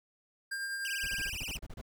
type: tone with tremolo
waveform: square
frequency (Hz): 1600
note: G6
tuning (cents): +35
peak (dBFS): -34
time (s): 0.51-1.3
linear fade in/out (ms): 10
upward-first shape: triangle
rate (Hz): 10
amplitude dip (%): 35
type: tone with vibrato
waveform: sawtooth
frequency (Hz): 2695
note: E7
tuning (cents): +38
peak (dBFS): -34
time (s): 0.85-1.57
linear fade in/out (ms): 0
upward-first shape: triangle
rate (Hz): 19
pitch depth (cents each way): 270
type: noise bursts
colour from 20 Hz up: brown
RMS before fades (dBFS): -42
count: 11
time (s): 1.03-1.814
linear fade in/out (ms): 5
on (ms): 44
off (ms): 30
effects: none